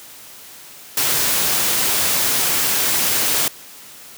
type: noise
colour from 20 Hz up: white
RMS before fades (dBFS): -18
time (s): 0.97-3.48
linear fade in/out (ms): 2
effects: white hiss -40 dBFS RMS until 4.17 s + high-pass 80 Hz 12 dB/octave